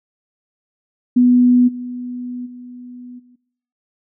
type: tone with level steps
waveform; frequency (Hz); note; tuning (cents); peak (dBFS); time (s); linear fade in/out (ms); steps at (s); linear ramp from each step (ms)
sine; 246.9; B3; 0; -8 / -24 / -32 / -46; 1.16-3.36; 10; 1.67 / 2.45 / 3.18; 20
effects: noise-tail reverb RT60 0.8 s tail -24 dB re dry